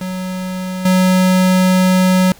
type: tone with level steps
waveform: square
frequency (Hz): 185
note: F#3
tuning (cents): 0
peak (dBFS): -21 / -10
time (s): 0.01-2.32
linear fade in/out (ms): 2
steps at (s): 0.85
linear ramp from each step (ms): 5
effects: pink hiss -43 dBFS RMS until 2.39 s